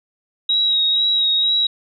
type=tone with vibrato; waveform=sine; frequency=3820 Hz; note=A#7; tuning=42 cents sharp; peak=-14 dBFS; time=0.49-1.67 s; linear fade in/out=5 ms; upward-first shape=sine; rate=2.1 Hz; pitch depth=26 cents each way; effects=none